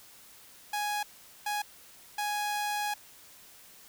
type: tone bursts at uneven times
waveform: sawtooth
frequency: 831 Hz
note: G#5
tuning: 1 cent sharp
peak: -26 dBFS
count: 3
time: 0.73-1.03 / 1.46-1.62 / 2.18-2.94 s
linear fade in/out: 5 ms
effects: white hiss -54 dBFS RMS until 3.88 s